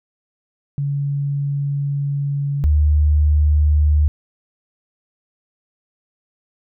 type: tone pair in turn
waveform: sine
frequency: 141.6 / 75.01 Hz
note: C#3 / D2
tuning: +37 / +37 cents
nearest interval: major seventh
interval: 1100 cents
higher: first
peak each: -18 / -11 dBFS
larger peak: second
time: 0.78-2.64 / 2.64-4.08 s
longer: first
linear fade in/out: 0 ms
effects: none